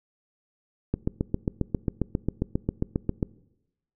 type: click train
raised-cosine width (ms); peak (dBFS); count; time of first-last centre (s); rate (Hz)
3; -11; 18; 0.94-3.228; 7.43
effects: noise-tail reverb RT60 0.9 s tail -21 dB re dry